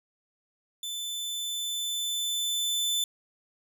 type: tone with level ramp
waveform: sawtooth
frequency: 3520 Hz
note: A7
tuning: in tune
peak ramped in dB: -30 to -22 dBFS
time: 0.83-3.04 s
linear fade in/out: 2 ms
effects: none